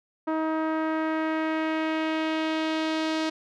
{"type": "tone with low-pass filter sweep", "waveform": "sawtooth", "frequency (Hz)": 316.7, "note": "D#4", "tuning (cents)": 31, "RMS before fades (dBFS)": -27, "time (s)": [0.27, 3.3], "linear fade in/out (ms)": 10, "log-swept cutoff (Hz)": [1200, 4700], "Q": 1.4, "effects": []}